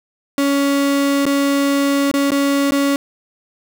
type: tone with dropouts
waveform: 35% pulse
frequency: 280 Hz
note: C#4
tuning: 18 cents sharp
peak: -12 dBFS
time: 0.38-2.96 s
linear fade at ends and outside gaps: 1 ms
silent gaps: 1.255-1.264 / 2.114-2.139 / 2.306-2.318 / 2.709-2.72 s
effects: none